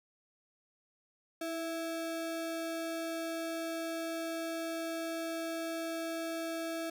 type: ring-modulated tone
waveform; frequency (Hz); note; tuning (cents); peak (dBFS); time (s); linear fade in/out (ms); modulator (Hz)
square; 493.9; B4; 0; -33; 1.41-6.9; 5; 168
effects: 11-bit